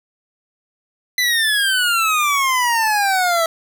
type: exponential sweep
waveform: 25% pulse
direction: down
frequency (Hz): 2019 to 650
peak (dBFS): -11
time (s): 1.18-3.46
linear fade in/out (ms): 2
effects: none